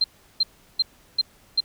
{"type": "tone bursts", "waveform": "sine", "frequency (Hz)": 4149, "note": "C8", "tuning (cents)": -15, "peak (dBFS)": -16, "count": 5, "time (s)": [0.01, 1.605], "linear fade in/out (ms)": 5, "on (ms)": 31, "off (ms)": 360, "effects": ["pink hiss -56 dBFS RMS until 1.64 s"]}